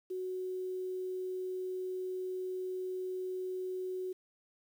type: tone with quantisation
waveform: sine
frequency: 370 Hz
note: F#4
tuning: in tune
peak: -35 dBFS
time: 0.1-4.13 s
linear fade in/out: 10 ms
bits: 10
effects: none